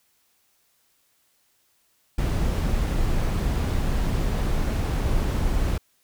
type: noise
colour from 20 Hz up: brown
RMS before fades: -23 dBFS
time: 2.18-5.78 s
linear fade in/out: 5 ms
effects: white hiss -66 dBFS RMS until 6.03 s